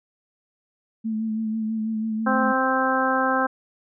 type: tone with vibrato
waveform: sine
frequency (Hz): 220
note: A3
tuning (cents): 0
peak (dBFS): -23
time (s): 1.04-2.53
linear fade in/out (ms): 20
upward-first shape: sine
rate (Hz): 6.1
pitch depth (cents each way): 29
type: harmonic tone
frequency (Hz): 261.7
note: C4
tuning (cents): 0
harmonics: 1 / 2 / 3 / 4 / 5 / 6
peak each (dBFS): -26 / -26 / -26 / -26 / -26 / -26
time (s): 2.26-3.47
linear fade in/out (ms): 10
effects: none